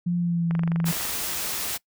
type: tone with pitch glide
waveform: sine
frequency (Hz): 174.61 to 167.21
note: F3 to E3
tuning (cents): 0 to +25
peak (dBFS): -21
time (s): 0.06-0.92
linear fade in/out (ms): 10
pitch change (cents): -75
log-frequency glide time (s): 0.17-0.52
type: click train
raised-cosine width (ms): 0.5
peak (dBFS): -19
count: 14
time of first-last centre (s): 0.51-1.052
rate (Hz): 24
type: noise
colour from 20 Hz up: white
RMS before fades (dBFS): -29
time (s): 0.85-1.78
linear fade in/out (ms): 20
effects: noise-tail reverb RT60 0.1 s tail -22 dB re dry